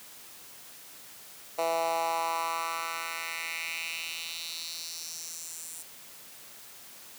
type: tone with high-pass filter sweep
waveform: 10% pulse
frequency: 165.3 Hz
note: E3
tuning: 5 cents sharp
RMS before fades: -34 dBFS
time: 1.58-5.83 s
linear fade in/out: 10 ms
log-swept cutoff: 600 to 8700 Hz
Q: 2.7
effects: white hiss -49 dBFS RMS until 7.18 s + high-pass 100 Hz 12 dB/octave